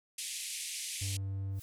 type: band-pass noise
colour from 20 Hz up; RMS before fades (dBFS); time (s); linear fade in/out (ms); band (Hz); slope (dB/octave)
white; -40; 0.18-1.17; 5; 2100 to 11000; 48
type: tone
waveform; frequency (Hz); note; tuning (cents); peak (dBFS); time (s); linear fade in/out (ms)
triangle; 97.3; G2; -12; -32; 1.01-1.6; 10
type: noise with exponential growth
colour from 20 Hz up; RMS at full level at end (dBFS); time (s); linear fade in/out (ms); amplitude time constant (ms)
blue; -49; 1.49-1.62; 0; 27
effects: none